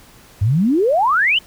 sine exponential sweep, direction up, 92.5 to 3136 Hz, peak -12 dBFS, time 0.41-1.39 s, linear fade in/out 10 ms, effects pink hiss -46 dBFS RMS until 1.46 s

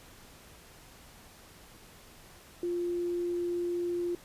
sine tone, 349.2 Hz, F4, in tune, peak -29 dBFS, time 2.63-4.15 s, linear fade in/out 2 ms, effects pink hiss -54 dBFS RMS until 4.24 s + resampled to 32000 Hz

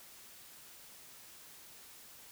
silence, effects white hiss -55 dBFS RMS until 2.31 s

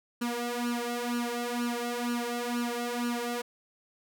sawtooth tone with flanger, 240 Hz, B3, 49 cents flat, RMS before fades -32 dBFS, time 0.21-3.42 s, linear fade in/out 10 ms, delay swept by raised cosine 0.7 to 2.7 ms, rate 2.1 Hz, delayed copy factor +0.8, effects none

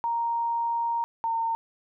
sine tone pair in turn, 932.3 / 912.6 Hz, A#5 / A#5, 0 / -37 cents, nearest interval unison, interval 37 cents, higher first, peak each -24 dBFS, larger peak neither, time 0.04-1.04 / 1.24-1.55 s, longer first, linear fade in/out 0 ms, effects none

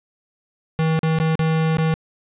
square tone with dropouts, 160 Hz, D#3, 49 cents sharp, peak -17 dBFS, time 0.79-1.94 s, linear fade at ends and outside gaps 0 ms, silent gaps 0.991-1.032 / 1.187-1.2 / 1.354-1.393 / 1.77-1.784 s, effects resampled to 8000 Hz + 8-bit

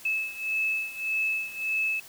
sine beating tone pair, 2604 / 2605.7 Hz, E7 / E7, -22 / -21 cents, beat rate 1.7 Hz, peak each -28 / -31 dBFS, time 0.05-2 s, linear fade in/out 5 ms, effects white hiss -48 dBFS RMS until 2.08 s

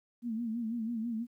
sine tone with vibrato, 229.1 Hz, A#3, 30 cents flat, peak -32 dBFS, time 0.22-1.27 s, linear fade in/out 50 ms, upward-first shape sine, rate 6.1 Hz, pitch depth 87 cents each way, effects 12-bit

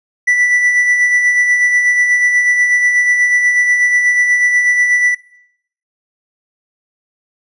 triangle tone with tremolo, 1969 Hz, B6, 6 cents flat, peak -6 dBFS, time 0.27-5.15 s, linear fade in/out 10 ms, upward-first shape sine, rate 8.2 Hz, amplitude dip 40%, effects noise-tail reverb RT60 0.7 s tail -19 dB re dry + resampled to 24000 Hz

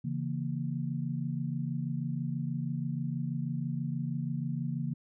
sine chord, A# diminished, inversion first, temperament equal, 138.59 / 164.81 / 233.1 Hz, C#3 / E3 / A#3, 0 / 0 / 0 cents, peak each -34 / -35 / -37 dBFS, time 0.04-4.94 s, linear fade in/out 10 ms, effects none

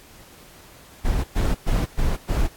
brown noise bursts, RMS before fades -20 dBFS, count 5, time 1.04-2.48 s, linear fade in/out 20 ms, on 200 ms, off 110 ms, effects pink hiss -48 dBFS RMS until 2.56 s + AAC 64 kbps

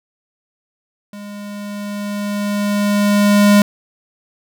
square tone with level ramp, 204.8 Hz, G#3, 24 cents flat, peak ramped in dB -31 to -7 dBFS, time 1.13-3.62 s, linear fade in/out 2 ms, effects none

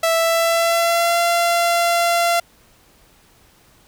sawtooth tone with pitch glide, 659.3 to 686.1 Hz, E5 to F5, 0 to -31 cents, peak -11 dBFS, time 0.03-2.4 s, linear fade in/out 5 ms, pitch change +69 cents, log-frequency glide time 0.15-1.2 s, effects pink hiss -53 dBFS RMS until 3.87 s

